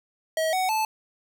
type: tone with pitch steps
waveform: square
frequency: 639 / 746.8 / 872.9 Hz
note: D#5 / F#5 / A5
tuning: +46 / +16 / -14 cents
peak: -23 dBFS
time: 0.37-0.85 s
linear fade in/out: 2 ms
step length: 160 ms
effects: none